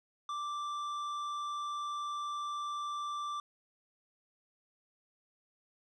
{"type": "tone with tanh clipping", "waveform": "sine", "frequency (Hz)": 1174.7, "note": "D6", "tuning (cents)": 0, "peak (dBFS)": -37, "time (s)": [0.29, 3.4], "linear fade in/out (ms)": 2, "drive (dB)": 10, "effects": []}